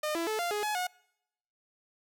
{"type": "tone with pitch steps", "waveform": "sawtooth", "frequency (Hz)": [608, 334.3, 434, 695, 417.2, 846, 726], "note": ["D#5", "E4", "A4", "F5", "G#4", "G#5", "F#5"], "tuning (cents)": [-40, 24, -24, -9, 8, 32, -33], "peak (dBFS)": -26, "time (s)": [0.03, 0.87], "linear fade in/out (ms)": 5, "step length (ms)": 120, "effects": ["noise-tail reverb RT60 0.8 s tail -25 dB re dry"]}